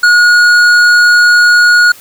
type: tone with hard clipping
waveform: sine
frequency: 1445 Hz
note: F#6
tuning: 41 cents flat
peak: -5 dBFS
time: 0.03-1.92 s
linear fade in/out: 5 ms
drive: 9 dB
effects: white hiss -36 dBFS RMS until 2 s